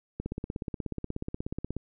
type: click train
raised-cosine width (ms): 3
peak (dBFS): -20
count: 27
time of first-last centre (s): 0.2-1.766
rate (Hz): 16.6
effects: none